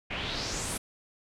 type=noise with low-pass filter sweep; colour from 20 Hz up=pink; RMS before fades=-34 dBFS; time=0.1-0.78 s; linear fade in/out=10 ms; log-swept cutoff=2400 to 11000 Hz; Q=3.3; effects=none